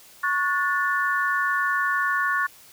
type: chord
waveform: sine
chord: F# minor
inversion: second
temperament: equal with one note detuned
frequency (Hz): 1108.7 / 1455.4 / 1760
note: C#6 / F#6 / A6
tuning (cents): 0 / -29 / 0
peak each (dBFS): -25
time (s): 0.23-2.47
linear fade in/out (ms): 10
effects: white hiss -50 dBFS RMS until 2.72 s